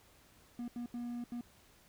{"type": "tone bursts at uneven times", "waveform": "triangle", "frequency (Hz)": 240, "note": "B3", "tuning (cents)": -49, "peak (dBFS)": -36, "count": 4, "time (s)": [[0.59, 0.68], [0.76, 0.86], [0.94, 1.24], [1.32, 1.41]], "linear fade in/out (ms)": 2, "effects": ["pink hiss -64 dBFS RMS until 1.88 s"]}